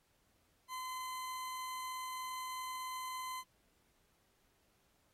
40% pulse tone, 1025 Hz, C6, 36 cents flat, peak -40 dBFS, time 0.68-3.44 s, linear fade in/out 50 ms, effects pink hiss -75 dBFS RMS until 5.13 s + AAC 48 kbps

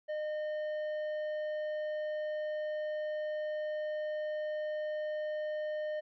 sine tone with tanh clipping, 610 Hz, D#5, 34 cents flat, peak -35 dBFS, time 0.08-6.01 s, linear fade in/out 20 ms, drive 8 dB, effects none

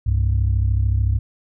sine tone pair together, 65.8 / 99.44 Hz, C2 / G2, +10 / +25 cents, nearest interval perfect fifth, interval 715 cents, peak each -17 dBFS, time 0.06-1.19 s, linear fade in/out 10 ms, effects tanh soft clip ceiling -10 dBFS

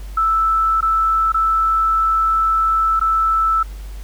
sine tone with dropouts, 1318.5 Hz, E6, in tune, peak -13 dBFS, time 0.17-3.63 s, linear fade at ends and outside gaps 5 ms, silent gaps 0.808-0.826 / 1.321-1.343 / 2.996-3.012 s, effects added 49 Hz sine -28 dBFS peak until 4.03 s + pink hiss -45 dBFS RMS until 4.03 s

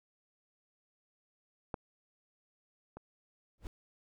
clicks, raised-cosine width 1 ms, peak -22 / -32 dBFS, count 2, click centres 1.742 / 2.97 s
brown noise with exponential growth, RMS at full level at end -37 dBFS, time 3.58-3.67 s, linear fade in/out 1 ms, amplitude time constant 18 ms
effects none

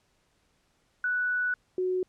sine tone pair in turn, 1480 / 368.2 Hz, F#6 / F#4, 0 / -8 cents, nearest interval 2 octaves, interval 2408 cents, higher first, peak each -25 dBFS, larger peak neither, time 1.04-1.54 / 1.78-2.03 s, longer first, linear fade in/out 2 ms, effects pink hiss -70 dBFS RMS until 2.08 s + low-pass 9000 Hz 12 dB/octave

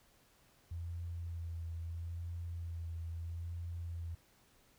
sine tone with vibrato, 84.3 Hz, E2, 39 cents sharp, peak -39 dBFS, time 0.71-4.15 s, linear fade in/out 5 ms, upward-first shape sine, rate 0.76 Hz, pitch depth 26 cents each way, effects pink hiss -68 dBFS RMS until 4.78 s

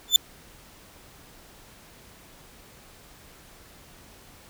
35% pulse tone with exponential growth, 3520 Hz, A7, in tune, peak -6 dBFS, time 0.08-0.16 s, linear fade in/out 1 ms, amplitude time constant 16 ms, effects pink hiss -51 dBFS RMS until 4.49 s

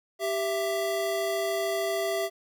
square tone pair together, 392 / 664.4 Hz, G4 / E5, 0 / +13 cents, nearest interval major sixth, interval 913 cents, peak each -31 / -29 dBFS, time 0.19-2.3 s, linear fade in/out 50 ms, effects 11-bit

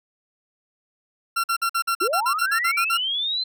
40% pulse tone bursts, 1364 Hz, F6, 41 cents flat, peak -19 dBFS, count 13, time 1.36-2.975 s, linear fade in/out 10 ms, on 79 ms, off 49 ms
sine linear sweep, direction up, 320 to 4128 Hz, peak -22 dBFS, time 2.01-3.44 s, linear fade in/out 10 ms
effects none

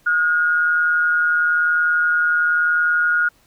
sine tone with amplitude modulation, 1436 Hz, F6, 48 cents sharp, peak -12 dBFS, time 0.06-3.29 s, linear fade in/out 10 ms, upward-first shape sine, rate 161 Hz, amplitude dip 50%, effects pink hiss -57 dBFS RMS until 3.46 s

